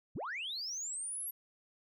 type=linear sweep; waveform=sine; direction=up; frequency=43.65 to 11660 Hz; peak=-36 dBFS; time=0.15-1.31 s; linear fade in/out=10 ms; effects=tanh soft clip ceiling -34 dBFS